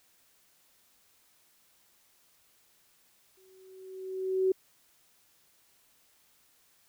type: tone with exponential growth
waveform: sine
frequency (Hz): 377.2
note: F#4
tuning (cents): +33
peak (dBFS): -21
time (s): 3.37-4.52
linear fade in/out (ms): 5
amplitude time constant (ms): 250
effects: white hiss -66 dBFS RMS until 6.88 s